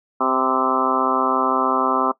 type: harmonic tone with a mistuned harmonic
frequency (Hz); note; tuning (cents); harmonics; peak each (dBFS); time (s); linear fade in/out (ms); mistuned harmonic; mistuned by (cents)
130.81; C3; 0; 2 / 3 / 4 / 5 / 6 / 7 / 8 / 9 / 10; -25 / -27 / -29 / -27 / -26 / -29 / -23 / -23 / -24; 0.2-2.12; 10; 8; -23
effects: noise-tail reverb RT60 0.1 s tail -19 dB re dry